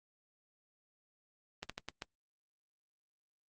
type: slowing click train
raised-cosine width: 0.2 ms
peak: -22 dBFS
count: 5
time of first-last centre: 1.63-2.021 s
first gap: 66 ms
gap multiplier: 1.27
effects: Opus 32 kbps